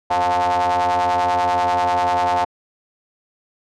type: ring-modulated tone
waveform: 45% pulse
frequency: 88.1 Hz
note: F2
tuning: 16 cents sharp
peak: -13 dBFS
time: 0.1-2.45 s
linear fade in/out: 10 ms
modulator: 798 Hz
effects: low-pass 6000 Hz 12 dB/octave